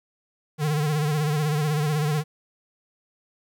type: tone with vibrato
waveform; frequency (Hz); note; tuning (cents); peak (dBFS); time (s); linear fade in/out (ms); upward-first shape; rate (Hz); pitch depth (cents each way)
square; 150.6; D3; +44; -22; 0.58-2.24; 50; sine; 16; 71
effects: 10-bit